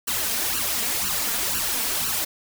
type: noise with flanger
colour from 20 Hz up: white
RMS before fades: -25 dBFS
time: 0.07-2.25 s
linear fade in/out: 10 ms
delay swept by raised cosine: 0.69 to 4.39 ms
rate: 2 Hz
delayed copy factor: +0.95
effects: none